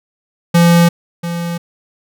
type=tone with echo; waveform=square; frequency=170.9 Hz; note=F3; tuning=37 cents flat; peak=-7 dBFS; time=0.54-0.89 s; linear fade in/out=10 ms; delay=690 ms; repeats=1; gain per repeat=-12 dB; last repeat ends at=1.58 s; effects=none